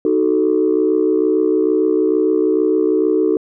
sine chord, D# diminished, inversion none, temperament equal with one note detuned, 311.1 / 373.4 / 440 Hz, D#4 / F#4 / A4, 0 / +16 / 0 cents, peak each -16 dBFS, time 0.05-3.37 s, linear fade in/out 2 ms, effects tanh soft clip ceiling -5 dBFS

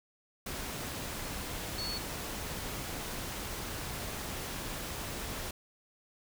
sine tone in noise, 4407 Hz, C#8, 11 cents flat, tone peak -36 dBFS, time 1.78-1.98 s, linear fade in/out 5 ms, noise pink, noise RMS -39 dBFS, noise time 0.46-5.51 s, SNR 0 dB, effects none

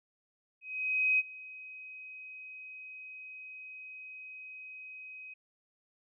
sine tone with ADSR envelope, 2525 Hz, D#7, 25 cents sharp, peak -23 dBFS, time 0.61-5.34 s, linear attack 580 ms, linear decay 31 ms, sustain -21 dB, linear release 8 ms, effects none

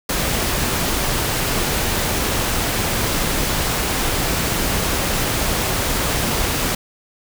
pink noise, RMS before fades -20 dBFS, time 0.09-6.75 s, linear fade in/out 5 ms, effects none

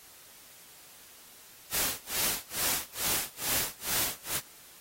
white noise with tremolo, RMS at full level -28 dBFS, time 1.7-4.41 s, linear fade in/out 50 ms, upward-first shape sine, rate 2.3 Hz, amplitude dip 100%, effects white hiss -53 dBFS RMS until 4.8 s + AAC 48 kbps

